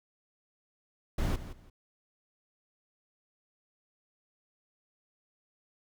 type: noise with echo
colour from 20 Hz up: brown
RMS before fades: -29 dBFS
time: 1.18-1.36 s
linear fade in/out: 5 ms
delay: 170 ms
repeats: 2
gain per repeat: -13 dB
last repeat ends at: 1.7 s
effects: none